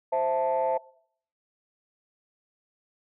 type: chord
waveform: sine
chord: A minor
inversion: first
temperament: equal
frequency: 523.3 / 659.3 / 880 Hz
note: C5 / E5 / A5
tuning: 0 / 0 / 0 cents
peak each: -26 / -26 / -26 dBFS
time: 0.12-0.78 s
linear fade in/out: 10 ms
effects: noise-tail reverb RT60 0.6 s tail -22 dB re dry + tanh soft clip ceiling -17 dBFS